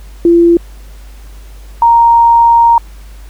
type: tone pair in turn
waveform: sine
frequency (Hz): 340.8 / 932.2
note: F4 / A#5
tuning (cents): -42 / 0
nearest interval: octave + perfect fourth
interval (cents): 1742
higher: second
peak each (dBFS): -3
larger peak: neither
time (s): 0.25-0.57 / 1.82-2.78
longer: second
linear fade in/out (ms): 2
effects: added 50 Hz sine -29 dBFS peak until 3.29 s + pink hiss -43 dBFS RMS until 3.29 s